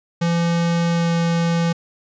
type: tone with pitch glide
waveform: square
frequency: 169.7 to 168.63 Hz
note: F3 to E3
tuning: -49 to +40 cents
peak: -17 dBFS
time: 0.21-1.73 s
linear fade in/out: 10 ms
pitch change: -11 cents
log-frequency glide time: 0.91-1.11 s
effects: resampled to 16000 Hz